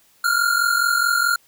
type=tone pair together; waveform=square; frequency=1383.3 / 1428 Hz; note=F6 / F6; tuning=-17 / +38 cents; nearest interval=minor second; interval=55 cents; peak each=-20 dBFS; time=0.24-1.36 s; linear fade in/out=5 ms; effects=white hiss -57 dBFS RMS until 1.47 s